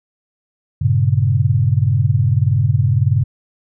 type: chord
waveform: sine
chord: G diminished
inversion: none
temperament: equal with one note detuned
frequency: 98 / 116.54 / 138.19 Hz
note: G2 / Bb2 / Db3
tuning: 0 / 0 / -5 cents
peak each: -16 dBFS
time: 0.81-3.24 s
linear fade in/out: 10 ms
effects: none